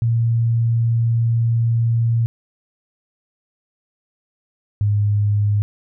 sine tone pair in turn, 115.8 / 103.46 Hz, A#2 / G#2, -11 / -6 cents, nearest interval major second, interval 195 cents, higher first, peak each -14 dBFS, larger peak neither, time 0.02-2.26 / 4.81-5.62 s, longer first, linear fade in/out 0 ms, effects none

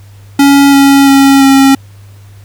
square tone with pitch steps, 280 / 277.1 / 274.2 / 271.4 Hz, C#4 / C#4 / C#4 / C#4, +18 / -1 / -19 / -36 cents, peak -3 dBFS, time 0.39-1.75 s, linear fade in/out 5 ms, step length 340 ms, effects added 100 Hz sine -32 dBFS peak until 2.44 s + pink hiss -45 dBFS RMS until 2.44 s

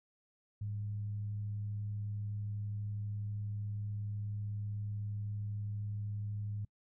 sine tone with frequency modulation, 104.1 Hz, G#2, 5 cents sharp, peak -36 dBFS, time 0.61-6.65 s, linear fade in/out 5 ms, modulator 87.8 Hz, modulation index 0.21, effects noise-tail reverb RT60 0.1 s tail -26 dB re dry

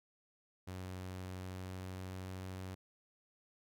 sawtooth tone with pitch glide, 92.5 to 93.47 Hz, F#2 to F#2, 0 to +18 cents, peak -39 dBFS, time 0.67-2.75 s, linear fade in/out 10 ms, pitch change +18 cents, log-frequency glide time 1.27-2.4 s, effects none

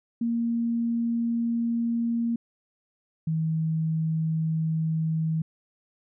sine tone pair in turn, 233.1 / 159.89 Hz, A#3 / D#3, 0 / +47 cents, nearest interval perfect fifth, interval 653 cents, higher first, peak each -23 dBFS, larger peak neither, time 0.21-2.36 / 3.27-5.42 s, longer neither, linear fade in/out 5 ms, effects none

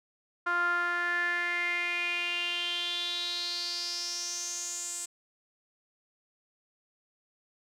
sawtooth tone with band-pass filter sweep, 349.2 Hz, F4, in tune, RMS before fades -32 dBFS, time 0.46-5.06 s, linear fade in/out 10 ms, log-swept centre 1300 to 7900 Hz, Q 6.6, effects none

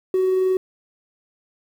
triangle tone with amplitude modulation, 374.1 Hz, F#4, 19 cents sharp, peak -12 dBFS, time 0.14-0.57 s, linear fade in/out 2 ms, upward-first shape sine, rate 22 Hz, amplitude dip 25%, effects tanh soft clip ceiling -12 dBFS + 8-bit

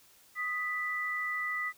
sine tone pair together, 1244.5 / 1975.5 Hz, D#6 / B6, 0 / 0 cents, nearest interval minor sixth, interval 800 cents, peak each -37 / -32 dBFS, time 0.35-1.73 s, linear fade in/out 50 ms, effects white hiss -61 dBFS RMS until 1.77 s

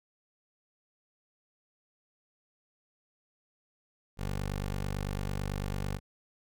15% pulse tone, 49 Hz, G1, in tune, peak -26 dBFS, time 4.17-6 s, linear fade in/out 50 ms, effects none

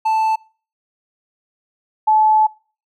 triangle / sine tone pair in turn, 880 / 864.4 Hz, A5 / A5, 0 / -31 cents, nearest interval unison, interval 31 cents, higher first, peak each -12 / -10 dBFS, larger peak second, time 0.05-0.36 / 2.07-2.47 s, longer second, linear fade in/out 10 ms, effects noise-tail reverb RT60 0.4 s tail -24 dB re dry

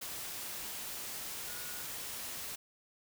sine tone in noise, 1447 Hz, F#6, 39 cents flat, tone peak -52 dBFS, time 1.47-1.83 s, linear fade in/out 10 ms, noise white, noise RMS -42 dBFS, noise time 0.01-2.56 s, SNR -13 dB, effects none

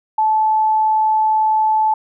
sine tone, 869 Hz, A5, 22 cents flat, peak -12 dBFS, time 0.18-1.94 s, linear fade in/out 5 ms, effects none

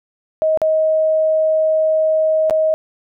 sine tone with dropouts, 630 Hz, D#5, 21 cents sharp, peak -12 dBFS, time 0.42-2.74 s, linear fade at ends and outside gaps 0 ms, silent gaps 0.574-0.617 / 2.498-2.508 s, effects none

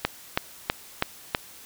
click train, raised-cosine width 0.3 ms, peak -5 dBFS, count 5, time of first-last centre 0.05-1.349 s, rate 3.08 Hz, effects white hiss -47 dBFS RMS until 1.65 s

